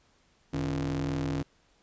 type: ring-modulated tone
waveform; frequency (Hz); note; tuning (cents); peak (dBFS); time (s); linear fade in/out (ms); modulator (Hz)
35% pulse; 64.7; C2; -19; -24; 0.53-1.43; 10; 215
effects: pink hiss -66 dBFS RMS until 1.82 s + resampled to 16000 Hz